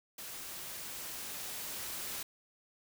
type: noise with level ramp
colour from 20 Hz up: white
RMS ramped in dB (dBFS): -45 to -40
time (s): 0.18-2.23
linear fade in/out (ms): 5
effects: none